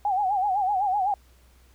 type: tone with vibrato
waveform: sine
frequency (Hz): 785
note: G5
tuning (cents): +2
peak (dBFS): -21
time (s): 0.05-1.14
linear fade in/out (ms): 2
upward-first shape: sine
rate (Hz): 7.9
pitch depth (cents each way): 120
effects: added 62 Hz sine -54 dBFS peak until 1.74 s + pink hiss -61 dBFS RMS until 1.74 s